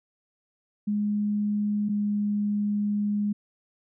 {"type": "tone pair in turn", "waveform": "sine", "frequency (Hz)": [207.7, 206.6], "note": ["G#3", "G#3"], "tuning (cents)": [0, -9], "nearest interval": "unison", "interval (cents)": 9, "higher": "first", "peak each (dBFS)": [-23, -23], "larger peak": "neither", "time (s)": [[0.87, 1.89], [1.89, 3.33]], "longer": "second", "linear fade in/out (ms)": 10, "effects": []}